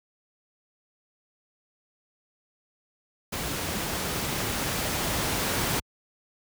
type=noise with level ramp; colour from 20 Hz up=pink; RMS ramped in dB=-31 to -26 dBFS; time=3.32-5.8 s; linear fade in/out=10 ms; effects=high-pass 60 Hz 12 dB/octave

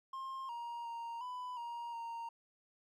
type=tone with pitch steps; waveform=triangle; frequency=1063 / 942 / 931 / 997 / 942 / 927 Hz; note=C6 / A#5 / A#5 / B5 / A#5 / A#5; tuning=+27 / +18 / -2 / +16 / +18 / -10 cents; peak=-39 dBFS; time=0.13-2.29 s; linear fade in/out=5 ms; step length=360 ms; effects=none

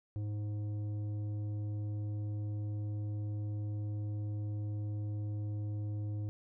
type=tone with tanh clipping; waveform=sine; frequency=104.5 Hz; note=G#2; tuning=11 cents sharp; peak=-36 dBFS; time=0.16-6.29 s; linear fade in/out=0 ms; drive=9 dB; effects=none

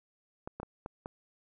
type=clicks; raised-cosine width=1 ms; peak=-25 dBFS; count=5; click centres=0.475 / 0.6 / 0.631 / 0.861 / 1.059 s; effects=none

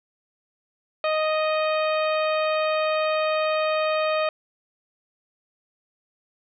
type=harmonic tone; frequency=622.3 Hz; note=D#5; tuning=in tune; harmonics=1 / 2 / 3 / 4 / 5 / 6 / 7; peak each=-22 / -27 / -35 / -31 / -38 / -39 / -41 dBFS; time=1.04-4.29 s; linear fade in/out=2 ms; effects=none

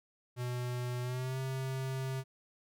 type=tone with pitch glide; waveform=square; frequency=123.47 to 132.33 Hz; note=B2 to C3; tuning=0 to +20 cents; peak=-35 dBFS; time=0.36-2.24 s; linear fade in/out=50 ms; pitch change=+120 cents; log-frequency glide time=1.02-1.39 s; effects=none

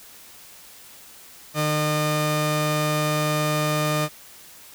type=tone pair together; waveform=sawtooth; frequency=151.8 / 607.2 Hz; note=D#3 / D#5; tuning=-42 / -42 cents; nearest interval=2 octaves; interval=2400 cents; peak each=-19 dBFS; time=1.54-4.09 s; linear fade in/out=50 ms; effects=white hiss -46 dBFS RMS until 4.74 s

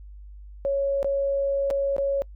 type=tone with dropouts; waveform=sine; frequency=554.4 Hz; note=C#5; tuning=in tune; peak=-21 dBFS; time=0.65-2.22 s; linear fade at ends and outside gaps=0 ms; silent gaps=1.029-1.045 / 1.703-1.709 / 1.965-1.982 s; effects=noise-tail reverb RT60 0.1 s tail -25 dB re dry + added 50 Hz sine -40 dBFS peak until 2.35 s

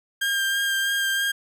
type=tone with vibrato; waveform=30% pulse; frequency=1600 Hz; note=G6; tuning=35 cents sharp; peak=-19 dBFS; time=0.21-1.32 s; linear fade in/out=10 ms; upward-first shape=sine; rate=3.1 Hz; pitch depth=16 cents each way; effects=none

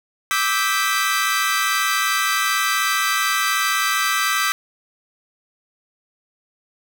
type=chord; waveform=sawtooth; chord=E minor seventh; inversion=third; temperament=equal with one note detuned; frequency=1174.7 / 1297.4 / 1568 / 1975.5 Hz; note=D6 / E6 / G6 / B6; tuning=0 / -28 / 0 / 0 cents; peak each=-20 dBFS; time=0.31-4.52 s; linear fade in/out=0 ms; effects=none

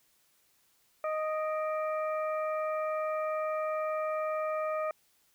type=harmonic tone with a mistuned harmonic; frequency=622.3 Hz; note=D#5; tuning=in tune; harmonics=1 / 2 / 3 / 4; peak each=-31 / -35 / -47 / -46 dBFS; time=1.04-4.91 s; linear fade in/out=2 ms; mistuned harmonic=4; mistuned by=-92 cents; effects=white hiss -69 dBFS RMS until 5.34 s

